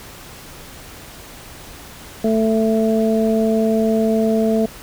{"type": "harmonic tone", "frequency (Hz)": 221.3, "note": "A3", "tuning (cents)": 10, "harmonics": [1, 2, 3], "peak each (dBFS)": [-16, -19, -21], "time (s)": [2.24, 4.66], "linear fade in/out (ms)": 5, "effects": ["pink hiss -38 dBFS RMS until 4.82 s"]}